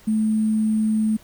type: tone with sample-and-hold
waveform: sine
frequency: 217.5 Hz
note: A3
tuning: 20 cents flat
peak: -17 dBFS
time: 0.07-1.17 s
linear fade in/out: 10 ms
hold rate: 8820 Hz
effects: pink hiss -51 dBFS RMS until 1.23 s